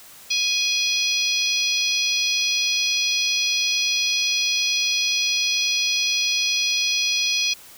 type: harmonic tone with a mistuned harmonic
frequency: 830.6 Hz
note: G#5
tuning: in tune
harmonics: 3 / 4 / 5 / 6 / 7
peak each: -24 / -25 / -26 / -27 / -27 dBFS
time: 0.3-7.54 s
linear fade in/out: 10 ms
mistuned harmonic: 5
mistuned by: +17 cents
effects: white hiss -45 dBFS RMS until 7.77 s